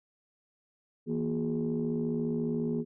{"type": "tone cluster", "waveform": "sine", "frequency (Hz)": [161.9, 236.6, 362.7, 417.2], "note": ["E3", "A#3", "F#4", "G#4"], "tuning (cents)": [-31, 26, -34, 8], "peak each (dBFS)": [-34, -30, -38, -34], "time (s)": [1.06, 2.85], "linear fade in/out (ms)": 50, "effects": ["tanh soft clip ceiling -21 dBFS"]}